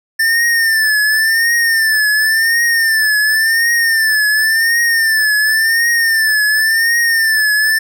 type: tone with vibrato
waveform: square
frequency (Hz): 1785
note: A6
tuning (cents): +24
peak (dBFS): -11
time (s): 0.19-7.79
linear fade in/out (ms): 10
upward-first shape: triangle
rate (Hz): 0.92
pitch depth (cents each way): 90
effects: none